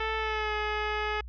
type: tone with pitch glide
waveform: 10% pulse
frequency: 440 to 423.5 Hz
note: A4 to G#4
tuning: 0 to +34 cents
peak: -20 dBFS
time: 0-1.21 s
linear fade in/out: 5 ms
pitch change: -66 cents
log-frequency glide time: 0.17-0.54 s
effects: added 60 Hz sine -39 dBFS peak until 1.28 s + resampled to 11025 Hz